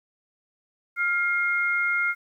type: tone pair together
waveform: sine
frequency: 1400 / 2134 Hz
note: F6 / C7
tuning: +4 / +34 cents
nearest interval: perfect fifth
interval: 730 cents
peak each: -24 / -24 dBFS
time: 0.96-2.15 s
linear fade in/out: 50 ms
effects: 10-bit